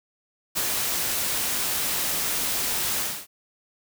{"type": "noise with ADSR envelope", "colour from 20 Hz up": "white", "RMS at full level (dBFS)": -24, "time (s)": [0.55, 3.27], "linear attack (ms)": 25, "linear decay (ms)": 48, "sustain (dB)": -2, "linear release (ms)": 270, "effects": []}